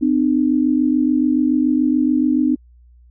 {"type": "tone pair together", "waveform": "sine", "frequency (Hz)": [255.3, 302.3], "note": ["C4", "D#4"], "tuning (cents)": [-42, -50], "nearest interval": "minor third", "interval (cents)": 292, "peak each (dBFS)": -16, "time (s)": [0.01, 2.56], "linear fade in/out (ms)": 20, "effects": ["added 60 Hz sine -45 dBFS peak until 3.1 s"]}